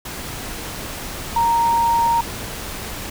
sine tone in noise, 930 Hz, A#5, 4 cents flat, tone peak -14 dBFS, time 1.36-2.21 s, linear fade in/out 5 ms, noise pink, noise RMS -30 dBFS, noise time 0.05-3.1 s, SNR +13 dB, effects none

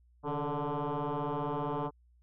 sine tone with frequency modulation, 299.6 Hz, D4, 35 cents sharp, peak -29 dBFS, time 0.23-1.91 s, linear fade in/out 50 ms, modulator 146 Hz, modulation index 5.6, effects tanh soft clip ceiling -29 dBFS + added 60 Hz sine -61 dBFS peak until 2.22 s

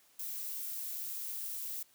violet noise, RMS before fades -40 dBFS, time 0.19-1.83 s, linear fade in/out 5 ms, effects white hiss -66 dBFS RMS until 1.94 s + high-pass 80 Hz 12 dB/octave

